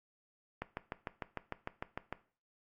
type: click train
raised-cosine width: 0.5 ms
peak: -22 dBFS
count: 11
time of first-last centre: 0.62-2.126 s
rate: 6.64 Hz
effects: noise-tail reverb RT60 0.4 s tail -17 dB re dry + Opus 48 kbps